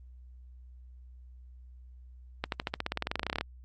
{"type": "accelerating click train", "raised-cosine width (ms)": 0.3, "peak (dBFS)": -14, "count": 21, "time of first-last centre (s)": [2.44, 3.41], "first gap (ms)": 82, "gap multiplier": 0.94, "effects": ["added 62 Hz sine -48 dBFS peak until 3.64 s", "Opus 32 kbps"]}